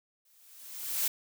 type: noise with exponential growth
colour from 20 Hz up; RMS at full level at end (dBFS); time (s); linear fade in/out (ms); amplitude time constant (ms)
blue; -27; 0.25-1.08; 5; 180
effects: none